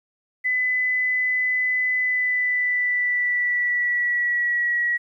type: tone with pitch glide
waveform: sine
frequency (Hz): 2007 to 1917.5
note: B6 to A#6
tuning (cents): +27 to +48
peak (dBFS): -19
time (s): 0.44-4.98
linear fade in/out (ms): 20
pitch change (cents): -79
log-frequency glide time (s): 1.99-4.79
effects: 10-bit